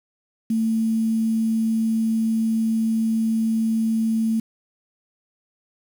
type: tone with quantisation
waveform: sine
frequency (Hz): 223.3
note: A3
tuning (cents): +26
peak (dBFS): -18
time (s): 0.5-4.4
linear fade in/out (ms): 5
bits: 7
effects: none